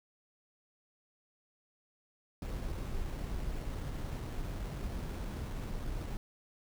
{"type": "noise with sample-and-hold", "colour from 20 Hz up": "brown", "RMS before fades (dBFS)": -38, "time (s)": [2.42, 6.17], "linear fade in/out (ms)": 2, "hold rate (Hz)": 4900, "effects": []}